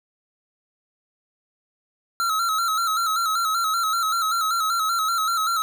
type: tone with vibrato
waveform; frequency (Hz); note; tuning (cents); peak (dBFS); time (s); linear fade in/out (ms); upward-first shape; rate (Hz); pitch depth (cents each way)
square; 1324; E6; +7; -21; 2.2-5.62; 0; square; 5.2; 57
effects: none